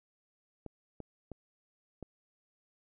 clicks, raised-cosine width 2 ms, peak -29 dBFS, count 4, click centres 0.663 / 1.003 / 1.317 / 2.027 s, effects none

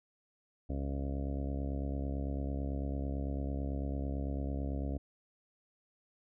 harmonic tone, 69 Hz, C#2, 7 cents flat, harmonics 1 / 2 / 3 / 4 / 5 / 6 / 7 / 8 / 9 / 10, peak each -35 / -42 / -45 / -41 / -53 / -51 / -51 / -50 / -50 / -53 dBFS, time 0.69-4.98 s, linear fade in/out 10 ms, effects none

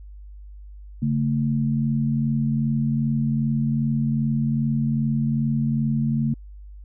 sine tone pair together, 142.17 / 224.7 Hz, C#3 / A3, +44 / +37 cents, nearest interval minor sixth, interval 793 cents, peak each -22 dBFS, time 1.02-6.34 s, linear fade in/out 5 ms, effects added 50 Hz sine -38 dBFS peak until 6.84 s

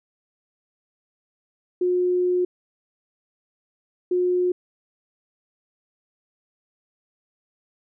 sine tone bursts at uneven times, 360 Hz, F#4, 47 cents flat, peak -18 dBFS, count 2, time 1.81-2.45 / 4.11-4.52 s, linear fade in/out 5 ms, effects none

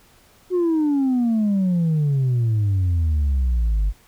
sine exponential sweep, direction down, 370 to 47.74 Hz, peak -14 dBFS, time 0.5-3.93 s, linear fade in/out 50 ms, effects tanh soft clip ceiling -15 dBFS + pink hiss -54 dBFS RMS until 4.07 s

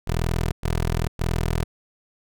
15% pulse tone bursts, 41.2 Hz, E1, in tune, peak -15 dBFS, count 3, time 0.07-1.64 s, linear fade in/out 10 ms, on 450 ms, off 110 ms, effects none

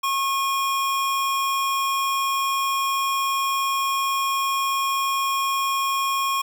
square tone pair together, 1090.2 / 2446 Hz, C#6 / D#7, -29 / -30 cents, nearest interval octave + major second, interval 1399 cents, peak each -22 / -31 dBFS, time 0.03-6.42 s, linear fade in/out 10 ms, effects 8-bit

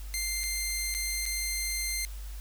10% pulse tone with dropouts, 2093 Hz, C7, in tune, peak -21 dBFS, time 0.14-2.05 s, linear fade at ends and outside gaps 0 ms, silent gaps 0.434-0.438 / 0.941-0.948 / 1.255-1.262 s, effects added 50 Hz sine -37 dBFS peak until 2.4 s + white hiss -52 dBFS RMS until 2.4 s

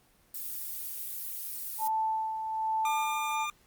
violet noise, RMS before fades -37 dBFS, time 0.34-1.88 s, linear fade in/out 5 ms
sine tone with tremolo, 880 Hz, A5, in tune, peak -26 dBFS, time 1.78-3.47 s, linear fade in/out 50 ms, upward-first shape sine, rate 1.2 Hz, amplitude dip 50%
25% pulse tone, 1201 Hz, D6, 38 cents sharp, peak -28 dBFS, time 2.85-3.5 s, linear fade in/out 2 ms
effects pink hiss -64 dBFS RMS until 3.66 s + Opus 24 kbps

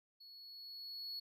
triangle tone with level ramp, 4374 Hz, C#8, 24 cents flat, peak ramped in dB -54 to -40 dBFS, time 0.2-1.2 s, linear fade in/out 10 ms, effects none

